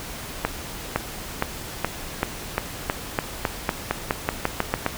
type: accelerating click train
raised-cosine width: 0.5 ms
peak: -5 dBFS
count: 17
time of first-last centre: 0.45-4.864 s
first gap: 510 ms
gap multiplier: 0.91
effects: pink hiss -35 dBFS RMS until 4.97 s